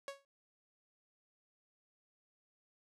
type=tone with exponential decay; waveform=sawtooth; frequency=554.4 Hz; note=C#5; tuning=in tune; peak=-35 dBFS; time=0.08-0.25 s; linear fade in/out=1 ms; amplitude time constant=35 ms; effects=low-pass 9000 Hz 12 dB/octave